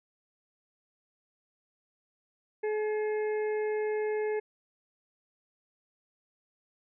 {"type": "harmonic tone", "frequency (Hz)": 426.7, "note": "G#4", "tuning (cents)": 47, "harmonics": [1, 2, 4, 5, 6], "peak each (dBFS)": [-28, -41, -44, -45, -54], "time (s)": [2.63, 4.4], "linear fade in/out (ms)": 10, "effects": []}